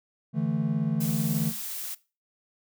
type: chord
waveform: triangle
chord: D suspended second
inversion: none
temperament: just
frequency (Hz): 146.83 / 165.19 / 220.2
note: D3 / E3 / A3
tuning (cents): 0 / +4 / +2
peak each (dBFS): -27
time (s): 0.33-1.53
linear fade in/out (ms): 50
type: noise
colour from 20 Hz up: blue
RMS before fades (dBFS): -35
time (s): 1-1.95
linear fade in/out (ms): 10
effects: noise-tail reverb RT60 0.3 s tail -19 dB re dry